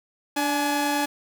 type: tone pair together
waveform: sawtooth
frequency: 291.9 / 846 Hz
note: D4 / G#5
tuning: -10 / +32 cents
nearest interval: octave + tritone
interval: 1842 cents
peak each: -21 dBFS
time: 0.36-1.06 s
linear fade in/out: 10 ms
effects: 7-bit